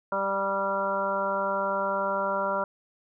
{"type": "harmonic tone with a mistuned harmonic", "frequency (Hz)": 196.5, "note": "G3", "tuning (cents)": 4, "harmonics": [1, 2, 3, 4, 5, 6, 7], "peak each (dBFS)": [-38, -38, -29, -39, -30, -36, -31], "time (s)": [0.12, 2.64], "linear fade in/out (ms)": 2, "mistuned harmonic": 5, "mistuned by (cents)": -19, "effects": []}